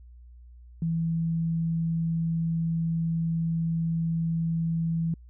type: tone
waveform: sine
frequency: 164.81 Hz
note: E3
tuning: in tune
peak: -24 dBFS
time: 0.82-5.14 s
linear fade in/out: 2 ms
effects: added 60 Hz sine -46 dBFS peak until 5.29 s